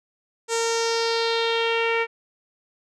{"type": "tone with low-pass filter sweep", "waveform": "sawtooth", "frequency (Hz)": 459, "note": "A#4", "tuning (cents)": -27, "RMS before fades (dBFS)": -23, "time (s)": [0.48, 2.07], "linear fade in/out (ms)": 50, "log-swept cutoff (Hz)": [7600, 2300], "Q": 3.5, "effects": []}